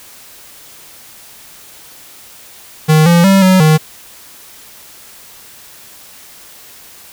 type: tone with pitch steps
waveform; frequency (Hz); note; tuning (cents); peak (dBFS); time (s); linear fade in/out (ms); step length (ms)
square; 155.8 / 171.2 / 194.2 / 186.8 / 155.9; D#3 / F3 / G3 / F#3 / D#3; +3 / -34 / -16 / +17 / +4; -6; 2.88-3.78; 20; 180
effects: white hiss -38 dBFS RMS until 7.12 s